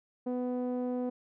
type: tone with low-pass filter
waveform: sawtooth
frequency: 249 Hz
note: B3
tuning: 14 cents sharp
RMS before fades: -33 dBFS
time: 0.26-1.1 s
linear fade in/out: 10 ms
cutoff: 550 Hz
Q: 1.5
effects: none